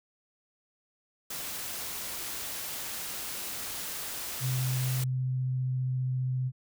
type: noise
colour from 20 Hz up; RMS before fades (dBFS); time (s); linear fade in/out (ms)
white; -37; 1.3-5.04; 5
type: tone with vibrato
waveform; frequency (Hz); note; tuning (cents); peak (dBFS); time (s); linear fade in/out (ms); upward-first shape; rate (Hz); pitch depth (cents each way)
sine; 128.6; C3; -30; -27; 4.4-6.52; 50; triangle; 15; 9
effects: none